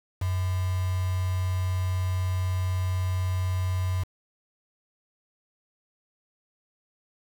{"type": "tone with quantisation", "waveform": "sine", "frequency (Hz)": 92, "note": "F#2", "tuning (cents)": -9, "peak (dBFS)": -24, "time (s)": [0.21, 4.04], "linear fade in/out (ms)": 10, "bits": 6, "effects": []}